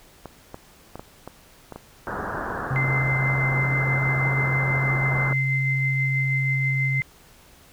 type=clicks; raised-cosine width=1 ms; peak=-21 dBFS; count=10; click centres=0.257 / 0.544 / 0.956 / 0.995 / 1.276 / 1.723 / 1.76 / 2.501 / 2.803 / 2.946 s
type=low-pass noise; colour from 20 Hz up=white; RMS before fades=-30 dBFS; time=2.07-5.33 s; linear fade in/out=0 ms; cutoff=1700 Hz; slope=96 dB/octave
type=tone with pitch glide; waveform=sine; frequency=132.9 to 133.9 Hz; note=C3 to C3; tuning=+27 to +40 cents; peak=-22 dBFS; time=2.7-7.01 s; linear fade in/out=10 ms; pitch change=+13 cents; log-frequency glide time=3.03-4.4 s
type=tone with tremolo; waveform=sine; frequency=2075 Hz; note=C7; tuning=15 cents flat; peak=-22 dBFS; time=2.76-7.02 s; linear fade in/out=0 ms; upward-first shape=sine; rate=6.2 Hz; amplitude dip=30%
effects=pink hiss -52 dBFS RMS until 7.72 s